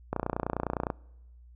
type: click train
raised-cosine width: 1 ms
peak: -15 dBFS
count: 24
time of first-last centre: 0.13-0.902 s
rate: 29.8 Hz
effects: noise-tail reverb RT60 1.0 s tail -26 dB re dry + added 60 Hz sine -50 dBFS peak until 1.55 s